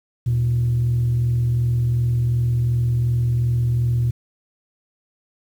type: tone pair together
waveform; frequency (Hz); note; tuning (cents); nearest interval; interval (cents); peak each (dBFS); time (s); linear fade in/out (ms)
sine; 77.28 / 120; D#2 / B2; -11 / -49; minor sixth; 762; -26 / -15; 0.26-4.11; 10
effects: tanh soft clip ceiling -13 dBFS + 8-bit